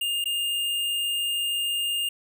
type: tone with dropouts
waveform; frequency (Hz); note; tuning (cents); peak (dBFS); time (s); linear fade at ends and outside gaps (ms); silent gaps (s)
square; 2821; F7; +17; -25; 0.01-2.09; 5; 0.242-0.256
effects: none